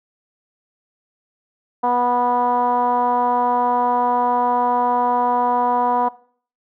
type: tone with low-pass filter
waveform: 10% pulse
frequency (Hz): 244.8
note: B3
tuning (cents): -15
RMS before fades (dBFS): -18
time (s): 1.83-6.09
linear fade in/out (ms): 10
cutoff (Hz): 880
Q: 8.6
effects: noise-tail reverb RT60 0.5 s tail -20 dB re dry